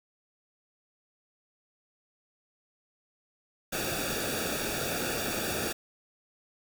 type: noise with comb filter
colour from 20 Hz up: pink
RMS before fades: -32 dBFS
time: 3.72-5.73 s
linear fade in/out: 10 ms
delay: 0.97 ms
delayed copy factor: -0.8
effects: none